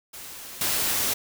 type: noise with level steps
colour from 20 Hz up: white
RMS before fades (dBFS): -40 / -25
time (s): 0.13-1.14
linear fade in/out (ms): 10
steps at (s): 0.61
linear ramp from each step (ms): 2
effects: none